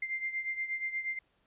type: beating tone pair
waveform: sine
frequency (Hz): 2093 / 2101.4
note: C7 / C7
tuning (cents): 0 / +7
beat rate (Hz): 8.4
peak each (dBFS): -34 / -39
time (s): 0.02-1.19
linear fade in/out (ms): 5
effects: pink hiss -72 dBFS RMS until 1.46 s + resampled to 8000 Hz